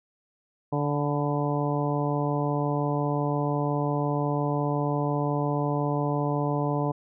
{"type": "harmonic tone with a mistuned harmonic", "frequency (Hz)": 145.7, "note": "D3", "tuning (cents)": -13, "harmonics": [1, 2, 3, 4, 5, 6, 7], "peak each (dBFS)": [-27, -30, -32, -33, -34, -35, -35], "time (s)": [0.72, 6.92], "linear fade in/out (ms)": 10, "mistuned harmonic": 7, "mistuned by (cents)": -31, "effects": []}